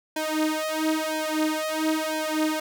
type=tone with flanger; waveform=sawtooth; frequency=312.4 Hz; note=D#4; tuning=7 cents sharp; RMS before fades=-26 dBFS; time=0.16-2.6 s; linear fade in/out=5 ms; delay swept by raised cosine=1.2 to 4.8 ms; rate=1 Hz; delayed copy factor=+1; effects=none